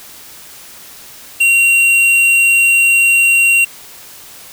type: tone with tanh clipping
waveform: sine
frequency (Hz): 2751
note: F7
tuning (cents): -27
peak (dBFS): -9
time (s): 1.4-3.65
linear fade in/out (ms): 10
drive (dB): 12
effects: white hiss -36 dBFS RMS until 4.52 s